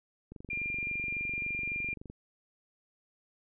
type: click train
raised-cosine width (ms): 3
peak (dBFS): -32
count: 43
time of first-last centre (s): 0.32-2.1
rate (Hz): 23.6
type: tone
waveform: sine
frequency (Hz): 2395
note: D7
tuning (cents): +33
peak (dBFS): -32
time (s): 0.5-1.94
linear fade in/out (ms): 5
effects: none